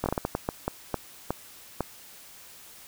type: slowing click train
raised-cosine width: 1 ms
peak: -12 dBFS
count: 12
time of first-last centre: 0.04-1.807 s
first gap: 20 ms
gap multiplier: 1.38
effects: white hiss -49 dBFS RMS until 2.87 s